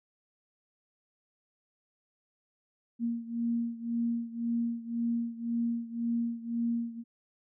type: beating tone pair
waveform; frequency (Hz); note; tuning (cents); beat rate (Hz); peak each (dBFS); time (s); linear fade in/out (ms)
sine; 233.1 / 235; A#3 / A#3; 0 / +14; 1.9; -31 / -34; 2.99-7.04; 50
effects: none